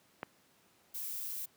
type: click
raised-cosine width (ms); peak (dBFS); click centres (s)
0.5; -22; 0.231
type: noise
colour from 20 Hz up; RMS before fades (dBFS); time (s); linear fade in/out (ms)
violet; -40; 0.94-1.46; 10
effects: pink hiss -67 dBFS RMS until 1.56 s + high-pass 150 Hz 12 dB/octave